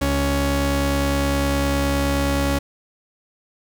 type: tone pair together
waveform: sawtooth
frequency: 69.72 / 278.9 Hz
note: C#2 / C#4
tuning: +11 / +11 cents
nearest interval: 2 octaves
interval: 2400 cents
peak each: -17 / -16 dBFS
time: 0.01-2.59 s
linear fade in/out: 10 ms
effects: none